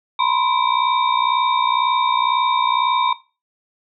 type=tone cluster; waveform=sine; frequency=926 / 986 / 1048 / 2317 / 3691 Hz; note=A#5 / B5 / C6 / D7 / A#7; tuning=-12 / -3 / +2 / -24 / -18 cents; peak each=-26 / -19 / -20 / -27 / -24 dBFS; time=0.19-3.13 s; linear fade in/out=5 ms; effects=noise-tail reverb RT60 0.3 s tail -17 dB re dry